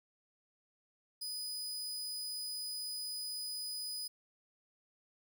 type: tone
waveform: sawtooth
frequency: 4978 Hz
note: D#8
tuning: in tune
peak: -36 dBFS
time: 1.21-4.08 s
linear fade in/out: 10 ms
effects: none